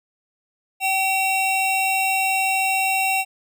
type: tone pair together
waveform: square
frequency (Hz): 764 / 2723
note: G5 / F7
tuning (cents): -45 / -44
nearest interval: octave + minor seventh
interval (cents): 2201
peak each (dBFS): -22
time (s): 0.8-3.25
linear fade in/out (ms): 50
effects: none